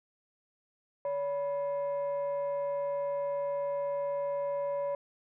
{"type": "tone pair together", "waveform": "sine", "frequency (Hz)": [567.7, 984], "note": ["C#5", "B5"], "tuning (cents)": [41, -7], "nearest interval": "minor seventh", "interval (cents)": 952, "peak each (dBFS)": [-29, -38], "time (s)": [1.05, 4.95], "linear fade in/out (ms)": 2, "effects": ["tanh soft clip ceiling -26 dBFS"]}